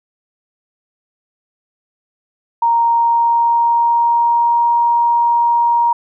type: tone with pitch glide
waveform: sine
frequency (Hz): 932 to 942.3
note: A#5 to A#5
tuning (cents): -1 to +18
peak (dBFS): -10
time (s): 2.62-5.93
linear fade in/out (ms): 5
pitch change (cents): +19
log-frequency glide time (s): 2.85-4.7
effects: none